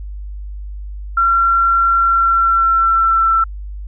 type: tone with pitch glide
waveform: sine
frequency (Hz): 1365 to 1337.7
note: F6 to E6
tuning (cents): -40 to +25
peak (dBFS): -10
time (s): 1.17-3.44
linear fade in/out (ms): 5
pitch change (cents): -35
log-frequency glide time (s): 1.98-3.32
effects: added 50 Hz sine -25 dBFS peak until 3.87 s